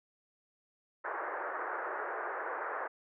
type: band-pass noise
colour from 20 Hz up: white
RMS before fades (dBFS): -38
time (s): 1.04-2.88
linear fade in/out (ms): 10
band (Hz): 370 to 1700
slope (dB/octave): 48
effects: none